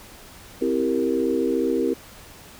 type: chord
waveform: sine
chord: C dominant seventh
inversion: none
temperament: equal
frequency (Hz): 261.6 / 329.6 / 392 / 466.2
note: C4 / E4 / G4 / Bb4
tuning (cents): 0 / 0 / 0 / 0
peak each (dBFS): -25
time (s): 0.61-1.94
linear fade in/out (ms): 10
effects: pink hiss -45 dBFS RMS until 2.59 s